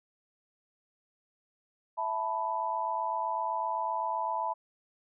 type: chord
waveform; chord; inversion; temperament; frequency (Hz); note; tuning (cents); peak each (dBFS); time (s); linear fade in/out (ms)
sine; E suspended fourth; none; equal; 659.3 / 880 / 987.8; E5 / A5 / B5; 0 / 0 / 0; -37 / -33 / -32; 1.97-4.54; 20
effects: none

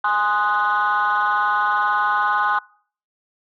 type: chord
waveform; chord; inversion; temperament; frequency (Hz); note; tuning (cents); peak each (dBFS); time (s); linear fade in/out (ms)
sine; Ab dominant seventh; none; equal; 830.6 / 1046.5 / 1244.5 / 1480; Ab5 / C6 / Eb6 / Gb6; 0 / 0 / 0 / 0; -21; 0.04-2.59; 5
effects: noise-tail reverb RT60 0.5 s tail -24 dB re dry + tanh soft clip ceiling -11 dBFS

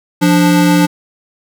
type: tone pair together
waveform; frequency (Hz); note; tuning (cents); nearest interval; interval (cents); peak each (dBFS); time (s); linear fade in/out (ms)
square; 174.64 / 293.7; F3 / D4; 0 / 0; major sixth; 900; -11; 0.21-0.87; 20
effects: none

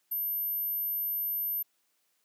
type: tone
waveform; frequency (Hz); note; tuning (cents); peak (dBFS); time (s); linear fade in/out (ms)
sine; 13000; G#9; -38; -29; 0.11-1.63; 10
effects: white hiss -74 dBFS RMS until 2.24 s + high-pass 200 Hz 12 dB/octave

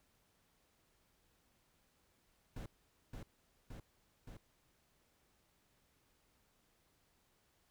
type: noise with echo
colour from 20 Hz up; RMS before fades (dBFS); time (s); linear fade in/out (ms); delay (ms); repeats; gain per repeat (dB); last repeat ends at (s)
brown; -45; 2.56-2.66; 5; 570; 3; -2; 4.37
effects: pink hiss -75 dBFS RMS until 7.7 s

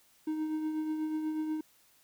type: tone with tremolo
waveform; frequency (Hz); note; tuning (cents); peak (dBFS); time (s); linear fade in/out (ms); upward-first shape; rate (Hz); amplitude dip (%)
triangle; 311.1; D#4; 0; -27; 0.27-1.61; 5; triangle; 8.2; 45
effects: white hiss -65 dBFS RMS until 2.03 s

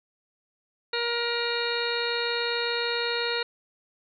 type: harmonic tone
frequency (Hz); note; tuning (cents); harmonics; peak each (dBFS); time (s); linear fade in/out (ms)
472.7; A#4; +24; 1 / 2 / 3 / 4 / 5 / 6 / 8 / 9; -30 / -36 / -33 / -35 / -36 / -37 / -34 / -33; 0.93-3.43; 5
effects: none

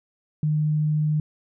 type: tone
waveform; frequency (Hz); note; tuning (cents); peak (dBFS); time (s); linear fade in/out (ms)
sine; 152.3; D#3; -37; -19; 0.43-1.2; 2
effects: none

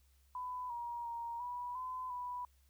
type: tone with pitch steps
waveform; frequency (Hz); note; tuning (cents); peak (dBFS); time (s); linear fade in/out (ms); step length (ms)
sine; 1000 / 949 / 936 / 978 / 1017 / 986; B5 / A#5 / A#5 / B5 / C6 / B5; +21 / +31 / +7 / -17 / -50 / -3; -39; 0.35-2.45; 2; 350
effects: added 67 Hz sine -66 dBFS peak until 2.69 s + white hiss -75 dBFS RMS until 2.69 s

